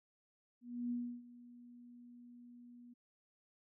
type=tone with ADSR envelope; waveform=sine; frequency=241.8 Hz; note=B3; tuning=36 cents flat; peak=-35 dBFS; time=0.61-2.94 s; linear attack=300 ms; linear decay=310 ms; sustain=-19 dB; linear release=13 ms; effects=none